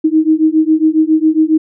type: beating tone pair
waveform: sine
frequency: 311.1 / 318.4 Hz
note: D#4 / D#4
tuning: 0 / +40 cents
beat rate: 7.3 Hz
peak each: -11 dBFS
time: 0.04-1.58 s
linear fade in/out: 10 ms
effects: none